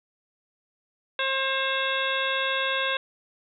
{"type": "harmonic tone with a mistuned harmonic", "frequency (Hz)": 534, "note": "C5", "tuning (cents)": 35, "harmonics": [1, 2, 3, 4, 5, 6, 7], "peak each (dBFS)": [-31, -31, -29, -35, -31, -32, -34], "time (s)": [1.19, 2.97], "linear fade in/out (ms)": 2, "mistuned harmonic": 6, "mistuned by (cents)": 94, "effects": []}